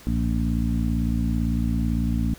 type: harmonic tone with a mistuned harmonic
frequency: 57.9 Hz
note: A#1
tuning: 11 cents flat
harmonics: 1 / 2 / 3 / 4 / 5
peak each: -24 / -29 / -28 / -26 / -32 dBFS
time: 0.07-2.34 s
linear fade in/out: 0 ms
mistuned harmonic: 1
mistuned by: +110 cents
effects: pink hiss -47 dBFS RMS until 2.38 s